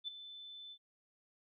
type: tone with ADSR envelope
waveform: sine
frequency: 3520 Hz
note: A7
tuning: in tune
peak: -36 dBFS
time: 0.04-0.78 s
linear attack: 38 ms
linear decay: 11 ms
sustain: -12 dB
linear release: 62 ms
effects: none